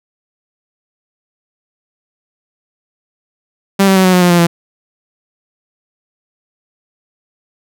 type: tone with pitch steps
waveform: sawtooth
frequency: 196 / 192.08 / 188.23 / 184.47 / 180.77 / 177.16 / 173.61 / 170.14 Hz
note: G3 / G3 / F#3 / F#3 / F#3 / F3 / F3 / F3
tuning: 0 / -35 / +30 / -5 / -40 / +25 / -10 / -45 cents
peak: -3 dBFS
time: 3.79-4.47 s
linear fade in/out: 10 ms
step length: 85 ms
effects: none